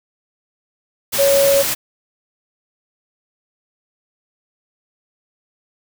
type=tone in noise; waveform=sine; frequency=556 Hz; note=C#5; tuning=5 cents sharp; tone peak=-11 dBFS; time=1.18-1.63 s; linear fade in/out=20 ms; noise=white; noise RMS=-20 dBFS; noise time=1.12-1.75 s; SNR=+6 dB; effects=none